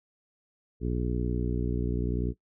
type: harmonic tone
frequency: 60.5 Hz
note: B1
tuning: 35 cents flat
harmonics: 1 / 2 / 3 / 4 / 5 / 6 / 7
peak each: -30 / -33 / -35 / -36 / -37 / -38 / -38 dBFS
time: 0.8-2.34 s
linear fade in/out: 50 ms
effects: noise-tail reverb RT60 0.1 s tail -20 dB re dry